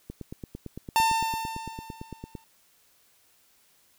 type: click train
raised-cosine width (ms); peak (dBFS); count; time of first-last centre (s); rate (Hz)
3; -24; 21; 0.1-2.352; 8.88
type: tone with exponential decay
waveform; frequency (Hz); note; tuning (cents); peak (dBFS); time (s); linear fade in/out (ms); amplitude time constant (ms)
45% pulse; 898; A5; +35; -18; 0.96-2.44; 0; 320
effects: white hiss -63 dBFS RMS until 3.98 s